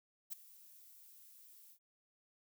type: noise with ADSR envelope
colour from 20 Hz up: violet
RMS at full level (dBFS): -41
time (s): 0.3-1.79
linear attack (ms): 26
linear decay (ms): 12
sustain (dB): -19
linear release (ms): 83
effects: none